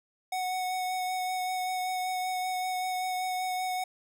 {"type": "tone with vibrato", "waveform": "square", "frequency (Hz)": 739, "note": "F#5", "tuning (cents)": -2, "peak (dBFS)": -30, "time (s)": [0.32, 3.84], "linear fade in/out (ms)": 5, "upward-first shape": "sine", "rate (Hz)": 5.2, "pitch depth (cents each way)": 13, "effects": []}